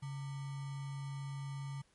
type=tone with sample-and-hold; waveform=sine; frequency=138.7 Hz; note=C#3; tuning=1 cent sharp; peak=-39 dBFS; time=0.02-1.82 s; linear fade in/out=10 ms; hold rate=1050 Hz; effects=pink hiss -71 dBFS RMS until 1.94 s + MP3 48 kbps